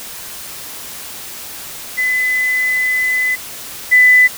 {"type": "tone pair in turn", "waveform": "sine", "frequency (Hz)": [2012, 1999.3], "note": ["B6", "B6"], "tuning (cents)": [32, 21], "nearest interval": "unison", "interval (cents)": 11, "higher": "first", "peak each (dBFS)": [-13, -5], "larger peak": "second", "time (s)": [[1.97, 3.36], [3.91, 4.28]], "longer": "first", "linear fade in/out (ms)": 20, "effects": ["white hiss -30 dBFS RMS until 4.37 s"]}